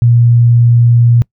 sine tone, 118.8 Hz, A#2, 33 cents sharp, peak -4 dBFS, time 0.02-1.22 s, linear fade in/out 0 ms, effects noise-tail reverb RT60 0.1 s tail -25 dB re dry

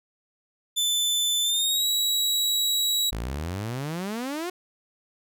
sawtooth tone with pitch glide, 3520 to 3883 Hz, A7 to B7, 0 to -30 cents, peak -19 dBFS, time 0.76-3.11 s, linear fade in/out 20 ms, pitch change +170 cents, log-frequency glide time 1.42-1.87 s
sawtooth exponential sweep, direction up, 51.1 to 370 Hz, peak -25 dBFS, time 3.12-4.5 s, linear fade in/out 5 ms
effects none

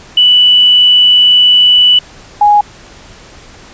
sine tone pair in turn, 2966 / 828.5 Hz, F#7 / G#5, +4 / -4 cents, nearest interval octave + minor seventh, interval 2208 cents, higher first, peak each -3 dBFS, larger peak neither, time 0.17-1.99 / 2.41-2.61 s, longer first, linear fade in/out 5 ms, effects pink hiss -36 dBFS RMS until 3.73 s + resampled to 16000 Hz

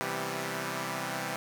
5% pulse chord, C major seventh, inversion none, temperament equal, 130.81 / 164.81 / 196 / 246.9 Hz, C3 / E3 / G3 / B3, 0 / 0 / 0 / 0 cents, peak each -26 / -26 / -26 / -31 dBFS, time 0.01-1.36 s, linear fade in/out 0 ms, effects none

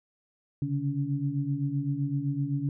sine tone cluster, 136.7 / 144.5 / 282.7 Hz, C#3 / D3 / C#4, -24 / -28 / +34 cents, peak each -31 / -30 / -32 dBFS, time 0.62-2.69 s, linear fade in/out 2 ms, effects none

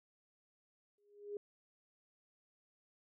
sine tone with exponential growth, 410.6 Hz, G#4, 20 cents flat, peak -37 dBFS, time 0.98-1.37 s, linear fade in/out 2 ms, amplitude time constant 83 ms, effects none

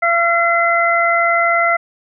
harmonic tone, 681 Hz, F5, 44 cents flat, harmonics 1 / 2 / 3, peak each -16 / -16 / -16 dBFS, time 0.02-1.77 s, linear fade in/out 10 ms, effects none

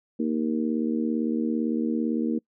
harmonic tone, 77.78 Hz, D#2, in tune, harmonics 3 / 4 / 5 / 6, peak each -25 / -28 / -35 / -34 dBFS, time 0.19-2.39 s, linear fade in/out 10 ms, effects noise-tail reverb RT60 0.1 s tail -26 dB re dry

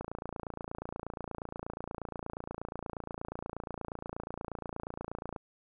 click train, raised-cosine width 1 ms, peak -24 dBFS, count 153, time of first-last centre 0.01-5.362 s, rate 28.4 Hz, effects none

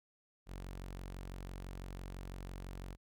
sawtooth tone, 45.99 Hz, F#1, 10 cents flat, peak -40 dBFS, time 0.46-2.97 s, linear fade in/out 50 ms, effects none

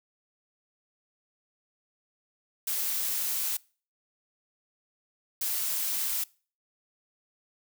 blue noise bursts at uneven times, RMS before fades -30 dBFS, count 2, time 2.67-3.57 / 5.41-6.24 s, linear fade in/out 5 ms, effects noise-tail reverb RT60 0.4 s tail -24 dB re dry

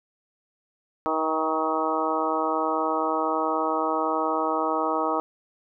harmonic tone with a mistuned harmonic, 158.6 Hz, D#3, 33 cents sharp, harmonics 2 / 3 / 4 / 5 / 6 / 7 / 8, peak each -30 / -30 / -30 / -30 / -30 / -30 / -30 dBFS, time 1.06-5.2 s, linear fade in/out 0 ms, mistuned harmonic 6, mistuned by -16 cents, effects none

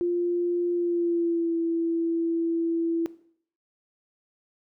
sine tone with pitch glide, 349.2 to 332.9 Hz, F4 to E4, 0 to +17 cents, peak -22 dBFS, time 0.01-3.06 s, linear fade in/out 0 ms, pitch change -83 cents, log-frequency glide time 0.73-1.56 s, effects noise-tail reverb RT60 0.6 s tail -18 dB re dry

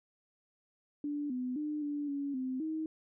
sine tone with pitch steps, 291.8 / 251.9 / 300.5 / 291.3 / 282 / 258.6 / 315.5 Hz, D4 / B3 / D4 / D4 / C#4 / C4 / D#4, -11 / +34 / +40 / -14 / +30 / -20 / +24 cents, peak -33 dBFS, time 1.04-2.86 s, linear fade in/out 2 ms, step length 260 ms, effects none

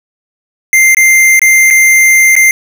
square tone with dropouts, 2093 Hz, C7, in tune, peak -4 dBFS, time 0.73-2.51 s, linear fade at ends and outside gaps 1 ms, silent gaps 0.947-0.969 / 1.394-1.417 / 1.703-1.708 / 2.354-2.364 s, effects none

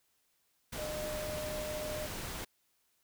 sine tone in noise, 609 Hz, D#5, 37 cents flat, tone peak -38 dBFS, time 0.78-2.07 s, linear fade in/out 10 ms, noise pink, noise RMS -41 dBFS, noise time 0.72-2.45 s, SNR 0 dB, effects white hiss -75 dBFS RMS until 3.03 s

